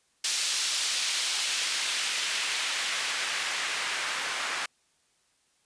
white noise with band-pass filter sweep, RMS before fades -30 dBFS, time 0.24-4.66 s, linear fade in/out 5 ms, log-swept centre 4400 to 1500 Hz, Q 0.95, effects white hiss -69 dBFS RMS until 5.65 s + resampled to 22050 Hz

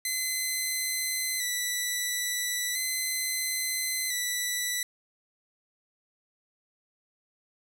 10% pulse tone with vibrato, 2006 Hz, B6, 26 cents sharp, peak -19 dBFS, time 0.05-4.83 s, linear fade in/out 2 ms, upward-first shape square, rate 0.37 Hz, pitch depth 32 cents each way, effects none

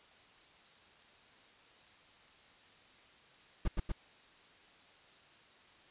brown noise with echo, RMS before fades -30 dBFS, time 3.65-3.68 s, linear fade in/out 5 ms, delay 120 ms, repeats 2, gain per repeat -2 dB, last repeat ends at 3.92 s, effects white hiss -61 dBFS RMS until 5.9 s + resampled to 8000 Hz

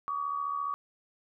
sine tone pair together, 1135.4 / 1210 Hz, C#6 / D#6, +41 / -49 cents, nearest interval minor second, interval 110 cents, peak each -31 / -37 dBFS, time 0.08-0.74 s, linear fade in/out 0 ms, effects none

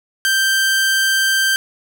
sawtooth tone, 1568 Hz, G6, in tune, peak -10 dBFS, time 0.25-1.56 s, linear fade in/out 0 ms, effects none

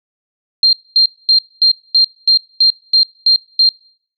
sine tone bursts, 4186 Hz, C8, in tune, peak -6 dBFS, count 10, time 0.63-3.69 s, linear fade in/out 2 ms, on 99 ms, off 230 ms, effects noise-tail reverb RT60 0.6 s tail -26 dB re dry

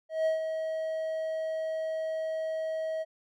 triangle tone with ADSR envelope, 638 Hz, D#5, 43 cents sharp, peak -21 dBFS, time 0.09-3.05 s, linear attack 170 ms, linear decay 130 ms, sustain -7 dB, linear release 34 ms, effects none

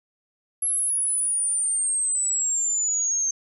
sine exponential sweep, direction down, 11175 to 6310 Hz, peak -21 dBFS, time 0.62-3.31 s, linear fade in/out 5 ms, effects none

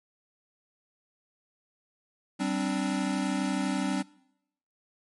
square chord, G suspended fourth, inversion none, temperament equal with one note detuned, 193.52 / 261.6 / 293.7 Hz, G3 / C4 / D4, -22 / 0 / 0 cents, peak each -32 dBFS, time 2.39-4.03 s, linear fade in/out 20 ms, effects noise-tail reverb RT60 0.8 s tail -23 dB re dry + MP3 48 kbps

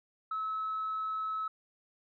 sine tone, 1295 Hz, E6, 31 cents flat, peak -31 dBFS, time 0.31-1.48 s, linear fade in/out 5 ms, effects tanh soft clip ceiling -28 dBFS

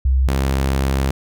sine / sawtooth tone pair in turn, 65.41 / 67.29 Hz, C2 / C2, 0 / +49 cents, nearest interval unison, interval 49 cents, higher second, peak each -12 dBFS, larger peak neither, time 0.05-0.28 / 0.28-1.11 s, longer second, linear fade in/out 5 ms, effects none

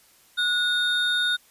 triangle tone pair together, 1458 / 3674 Hz, F#6 / A#7, -26 / -26 cents, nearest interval octave + major third, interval 1600 cents, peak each -22 dBFS, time 0.37-1.37 s, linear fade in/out 20 ms, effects white hiss -57 dBFS RMS until 1.5 s + resampled to 32000 Hz

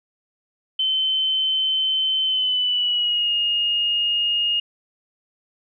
sine tone with pitch glide, 3072 to 2850 Hz, G7 to F7, -36 to +34 cents, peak -18 dBFS, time 0.79-4.6 s, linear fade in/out 5 ms, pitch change -130 cents, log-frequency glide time 2.25-3.32 s, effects none

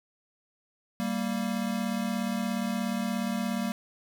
square tone pair together, 195.26 / 232.2 Hz, G3 / A#3, -7 / -7 cents, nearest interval minor third, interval 300 cents, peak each -32 / -31 dBFS, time 1-3.72 s, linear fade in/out 0 ms, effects none

